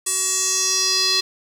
square tone with band-pass filter sweep, 376.9 Hz, F#4, 32 cents sharp, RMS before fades -20 dBFS, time 0.06-1.21 s, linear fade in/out 10 ms, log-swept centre 8500 to 4300 Hz, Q 4.2, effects 7-bit

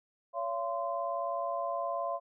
sine tone cluster, 563 / 682 / 1036 Hz, C#5 / F5 / C6, +27 / -41 / -17 cents, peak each -37 / -34 / -36 dBFS, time 0.33-2.2 s, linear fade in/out 50 ms, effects none

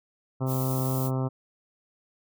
harmonic tone, 130.81 Hz, C3, in tune, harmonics 1 / 2 / 3 / 4 / 5 / 6 / 7 / 8 / 9 / 10, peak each -26 / -32 / -36 / -38 / -40 / -42 / -43 / -44 / -45 / -46 dBFS, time 0.4-1.29 s, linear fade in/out 20 ms
violet noise, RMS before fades -36 dBFS, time 0.46-1.11 s, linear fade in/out 50 ms
effects none

